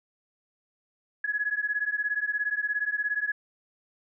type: beating tone pair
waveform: sine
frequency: 1676 / 1693 Hz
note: G#6 / G#6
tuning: +15 / +33 cents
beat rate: 17 Hz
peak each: -29 dBFS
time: 1.24-3.32 s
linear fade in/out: 5 ms
effects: none